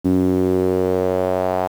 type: tone with band-pass filter sweep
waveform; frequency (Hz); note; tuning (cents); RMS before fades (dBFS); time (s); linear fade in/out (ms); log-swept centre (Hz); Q
sawtooth; 92.3; F#2; -4; -18; 0.04-1.68; 20; 270 to 730; 3.3
effects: 7-bit